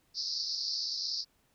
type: band-pass noise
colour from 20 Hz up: pink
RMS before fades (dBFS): -35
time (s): 0.14-1.25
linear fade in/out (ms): 50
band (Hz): 4300 to 5400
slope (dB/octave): 96
effects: pink hiss -71 dBFS RMS until 1.54 s